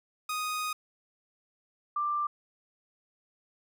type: tone pair in turn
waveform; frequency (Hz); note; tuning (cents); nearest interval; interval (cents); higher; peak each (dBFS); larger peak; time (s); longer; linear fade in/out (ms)
sawtooth / sine; 1244.5 / 1182.6; D#6 / D6; 0 / +12; minor second; 88; first; -27; neither; 0.29-0.73 / 1.96-2.27; first; 5
effects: none